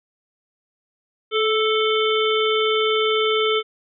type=harmonic tone with a mistuned harmonic; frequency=440 Hz; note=A4; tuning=in tune; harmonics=1 / 3 / 5 / 7 / 8; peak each=-19 / -24 / -27 / -25 / -28 dBFS; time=1.31-3.63 s; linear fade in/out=50 ms; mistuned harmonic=1; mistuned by=-24 cents; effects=none